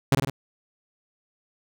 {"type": "tone with echo", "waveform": "sawtooth", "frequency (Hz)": 137.2, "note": "C#3", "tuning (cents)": -17, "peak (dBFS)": -12, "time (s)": [0.12, 0.15], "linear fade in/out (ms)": 2, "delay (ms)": 50, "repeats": 3, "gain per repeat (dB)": -4, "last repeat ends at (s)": 0.3, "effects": []}